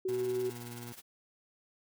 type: tone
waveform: sine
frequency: 374.8 Hz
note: F#4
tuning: 22 cents sharp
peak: -30 dBFS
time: 0.05-0.5 s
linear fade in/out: 5 ms
type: noise with tremolo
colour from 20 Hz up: white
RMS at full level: -48 dBFS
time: 0.08-1.02 s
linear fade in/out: 10 ms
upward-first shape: sine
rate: 19 Hz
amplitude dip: 75%
type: tone with pitch glide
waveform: 20% pulse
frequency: 120.8 to 119.55 Hz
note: B2 to A#2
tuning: -38 to +44 cents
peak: -38 dBFS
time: 0.08-0.93 s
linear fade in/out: 10 ms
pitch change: -18 cents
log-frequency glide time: 0.42-0.67 s
effects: none